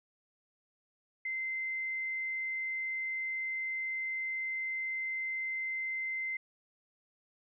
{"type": "tone", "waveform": "sine", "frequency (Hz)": 2074, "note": "C7", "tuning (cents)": -16, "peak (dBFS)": -33, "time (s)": [1.25, 6.37], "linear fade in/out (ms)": 5, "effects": []}